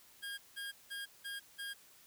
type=tone bursts; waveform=25% pulse; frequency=1621 Hz; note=G#6; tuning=42 cents flat; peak=-37 dBFS; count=5; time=0.22-1.74 s; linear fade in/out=20 ms; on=160 ms; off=180 ms; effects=white hiss -62 dBFS RMS until 2.06 s